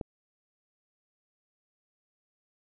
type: click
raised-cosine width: 2 ms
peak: -21 dBFS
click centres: 0.012 s
effects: none